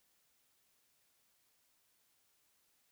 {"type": "silence", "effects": ["white hiss -75 dBFS RMS until 2.91 s"]}